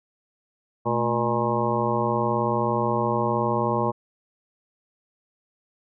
harmonic tone with a mistuned harmonic, 119.1 Hz, A#2, 38 cents sharp, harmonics 1 / 2 / 3 / 4 / 5 / 7 / 8 / 9, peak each -29 / -29 / -29 / -29 / -29 / -29 / -29 / -29 dBFS, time 0.85-3.92 s, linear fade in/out 20 ms, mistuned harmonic 2, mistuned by -120 cents, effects none

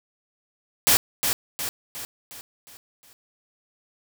white noise with echo, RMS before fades -17 dBFS, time 0.87-0.97 s, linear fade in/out 0 ms, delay 360 ms, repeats 6, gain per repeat -6 dB, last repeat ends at 3.13 s, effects none

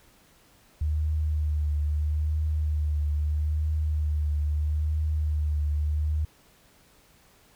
sine tone with vibrato, 75.7 Hz, D#2, 47 cents flat, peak -23 dBFS, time 0.81-6.25 s, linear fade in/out 5 ms, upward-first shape triangle, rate 0.77 Hz, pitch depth 38 cents each way, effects pink hiss -59 dBFS RMS until 7.55 s

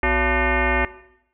sine tone with frequency modulation, 880 Hz, A5, in tune, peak -16 dBFS, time 0.03-0.85 s, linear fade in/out 2 ms, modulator 313 Hz, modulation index 4.5, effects noise-tail reverb RT60 0.8 s tail -17 dB re dry

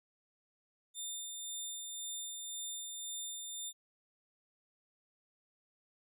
15% pulse tone with tremolo, 3600 Hz, A7, 39 cents sharp, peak -32 dBFS, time 0.94-3.73 s, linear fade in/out 50 ms, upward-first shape sine, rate 1.9 Hz, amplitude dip 30%, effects resampled to 32000 Hz

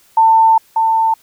sine tone pair in turn, 895 / 895 Hz, A5 / A5, +29 / +29 cents, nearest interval unison, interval 0 cents, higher neither, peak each -6 / -10 dBFS, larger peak first, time 0.17-0.58 / 0.76-1.14 s, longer first, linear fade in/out 5 ms, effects white hiss -51 dBFS RMS until 1.22 s

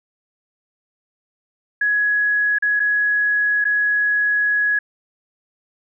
sine tone with dropouts, 1676 Hz, G#6, 15 cents sharp, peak -15 dBFS, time 1.81-4.79 s, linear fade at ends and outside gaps 5 ms, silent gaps 2.586-2.623 / 2.796-2.8 / 3.643-3.651 s, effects none

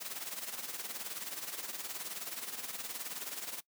white noise with tremolo, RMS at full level -39 dBFS, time 0-3.61 s, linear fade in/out 20 ms, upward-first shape sine, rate 19 Hz, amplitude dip 65%, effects noise-tail reverb RT60 0.1 s tail -22 dB re dry + high-pass 200 Hz 12 dB/octave

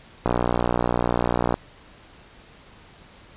click train, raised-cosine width 1 ms, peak -6 dBFS, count 78, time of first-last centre 0.26-1.541 s, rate 60.1 Hz, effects pink hiss -49 dBFS RMS until 3.36 s + resampled to 8000 Hz

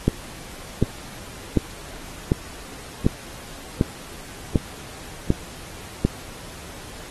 click train, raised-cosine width 3 ms, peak -3 dBFS, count 9, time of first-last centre 0.08-6.05 s, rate 1.34 Hz, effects pink hiss -40 dBFS RMS until 7.1 s + AAC 32 kbps

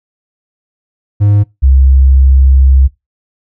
triangle / sine tone pair in turn, 102.6 / 66.6 Hz, G#2 / C2, -21 / +31 cents, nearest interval perfect fifth, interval 748 cents, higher first, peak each -3 dBFS, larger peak neither, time 1.2-1.44 / 1.62-2.88 s, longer second, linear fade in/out 20 ms, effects noise-tail reverb RT60 0.2 s tail -21 dB re dry

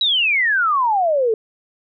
sine exponential sweep, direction down, 3951 to 425.5 Hz, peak -14 dBFS, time 0.01-1.34 s, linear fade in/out 2 ms, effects none

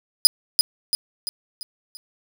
sawtooth tone with echo, 4978 Hz, D#8, in tune, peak -4 dBFS, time 0.25-0.27 s, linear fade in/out 0 ms, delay 340 ms, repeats 5, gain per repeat -6 dB, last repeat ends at 1.97 s, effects none

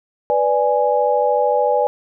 sine chord, G# diminished, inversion first, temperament equal, 493.9 / 587.3 / 830.6 Hz, B4 / D5 / G#5, 0 / 0 / 0 cents, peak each -18 dBFS, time 0.3-1.87 s, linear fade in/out 0 ms, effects none

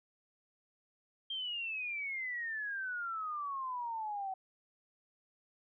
sine exponential sweep, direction down, 3200 to 751 Hz, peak -36 dBFS, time 1.3-4.34 s, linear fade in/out 5 ms, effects none

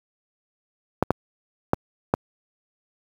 clicks, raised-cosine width 1 ms, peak -3 dBFS, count 4, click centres 1.026 / 1.106 / 1.734 / 2.139 s, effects high-pass 80 Hz 12 dB/octave + 7-bit

